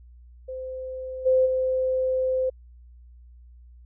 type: tone with level steps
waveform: sine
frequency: 517 Hz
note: C5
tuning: 21 cents flat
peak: -31 / -16 / -21 dBFS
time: 0.48-2.5 s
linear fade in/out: 10 ms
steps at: 1.25 / 1.45 s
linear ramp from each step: 20 ms
effects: added 60 Hz sine -46 dBFS peak until 3.85 s